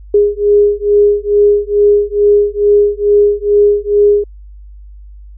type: beating tone pair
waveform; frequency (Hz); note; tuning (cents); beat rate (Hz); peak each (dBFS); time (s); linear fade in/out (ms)
sine; 410.4 / 412.7; G#4 / G#4; -21 / -11; 2.3; -10; 0.14-4.24; 5
effects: added 50 Hz sine -31 dBFS peak until 5.37 s